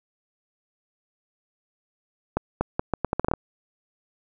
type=accelerating click train; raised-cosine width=1 ms; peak=-8 dBFS; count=11; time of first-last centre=2.37-3.337 s; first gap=240 ms; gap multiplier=0.77; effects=none